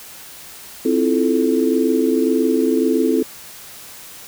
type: chord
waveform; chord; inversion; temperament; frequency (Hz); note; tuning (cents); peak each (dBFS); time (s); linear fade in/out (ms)
sine; F major seventh; second; just; 261.9 / 327.4 / 349.2 / 436.5; C4 / E4 / F4 / A4; +2 / -12 / 0 / -14; -18 / -19 / -23 / -19; 0.85-3.23; 5
effects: white hiss -38 dBFS RMS until 4.27 s